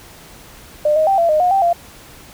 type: tone with pitch steps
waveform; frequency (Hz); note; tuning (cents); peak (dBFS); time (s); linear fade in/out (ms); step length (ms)
sine; 600 / 626 / 780 / 677 / 614 / 720 / 780 / 689; D5 / D#5 / G5 / E5 / D#5 / F#5 / G5 / F5; +37 / +10 / -9 / +46 / -23 / -47 / -9 / -24; -11; 0.85-1.73; 5; 110
effects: pink hiss -41 dBFS RMS until 2.33 s